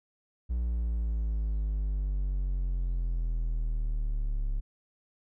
triangle exponential sweep, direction down, 60.2 to 34.71 Hz, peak -25 dBFS, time 0.49-4.61 s, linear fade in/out 20 ms, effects none

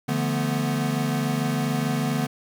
square chord, B half-diminished seventh, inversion first, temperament equal with one note detuned, 146.83 / 171.42 / 220 / 246.9 Hz, D3 / F3 / A3 / B3, 0 / -32 / 0 / 0 cents, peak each -27 / -32 / -30 / -28 dBFS, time 0.08-2.27 s, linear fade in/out 10 ms, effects 9-bit

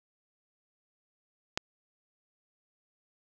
click, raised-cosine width 0.2 ms, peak -11 dBFS, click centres 1.575 s, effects none

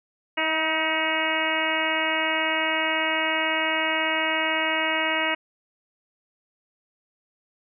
harmonic tone with a mistuned harmonic, 318.1 Hz, D#4, 38 cents sharp, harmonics 1 / 2 / 3 / 4 / 5 / 6 / 7 / 8 / 9, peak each -33 / -30 / -30 / -33 / -32 / -29 / -28 / -33 / -30 dBFS, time 0.37-5.35 s, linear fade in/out 10 ms, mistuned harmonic 5, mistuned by -31 cents, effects none

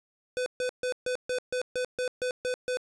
square tone bursts, 502 Hz, B4, 28 cents sharp, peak -28 dBFS, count 11, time 0.37-2.771 s, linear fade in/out 0 ms, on 91 ms, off 140 ms, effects resampled to 22050 Hz + 11-bit

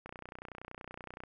click train, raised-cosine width 0.5 ms, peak -29 dBFS, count 37, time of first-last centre 0.06-1.236 s, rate 30.6 Hz, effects none

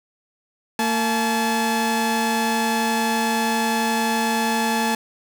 sawtooth tone pair together, 228 / 861 Hz, A#3 / A5, -38 / -38 cents, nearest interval octave + major seventh, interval 2300 cents, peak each -18 dBFS, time 0.79-4.95 s, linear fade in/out 2 ms, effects none

